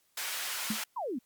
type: high-pass noise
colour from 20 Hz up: pink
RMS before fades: -36 dBFS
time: 0.17-0.84 s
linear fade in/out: 5 ms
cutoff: 1300 Hz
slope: 12 dB/octave
type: tone with exponential decay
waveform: sine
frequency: 216.7 Hz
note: A3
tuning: 26 cents flat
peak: -26 dBFS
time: 0.7-0.81 s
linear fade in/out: 5 ms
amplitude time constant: 23 ms
type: exponential sweep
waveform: sine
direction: down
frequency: 1081 to 220 Hz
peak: -32 dBFS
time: 0.96-1.19 s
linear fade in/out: 10 ms
effects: white hiss -71 dBFS RMS until 1.25 s + Opus 48 kbps